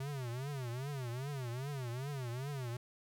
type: tone with vibrato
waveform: square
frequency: 130.7 Hz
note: C3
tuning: 1 cent flat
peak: -39 dBFS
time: 0-2.77 s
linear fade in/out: 5 ms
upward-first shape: triangle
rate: 2.5 Hz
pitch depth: 220 cents each way
effects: none